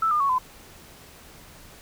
sine tone with pitch steps, 1318.5 / 1209.1 / 1108.7 / 1016.7 Hz, E6 / D#6 / C#6 / B5, 0 / -50 / 0 / +50 cents, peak -19 dBFS, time 0.02-0.384 s, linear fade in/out 5 ms, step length 91 ms, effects pink hiss -48 dBFS RMS until 1.81 s

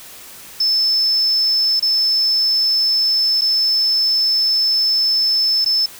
sine tone with dropouts, 5260 Hz, E8, 5 cents flat, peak -13 dBFS, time 0.6-5.86 s, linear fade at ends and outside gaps 5 ms, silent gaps 1.797-1.824 / 3.411-3.417 / 5.647-5.659 s, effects white hiss -38 dBFS RMS until 5.99 s

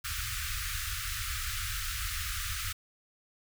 pink band-stop noise, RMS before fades -35 dBFS, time 0.04-2.73 s, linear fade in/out 10 ms, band 110 to 1200 Hz, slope 96 dB/octave, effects none

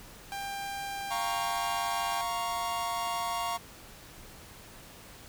sawtooth tone, 794 Hz, G5, 22 cents sharp, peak -31 dBFS, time 0.32-2.21 s, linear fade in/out 0 ms
45% pulse chord, Bb minor, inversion second, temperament equal, 698.5 / 932.3 / 1108.7 Hz, F5 / Bb5 / Db6, 0 / 0 / 0 cents, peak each -35 dBFS, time 1.1-3.58 s, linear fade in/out 20 ms
effects pink hiss -50 dBFS RMS until 5.28 s

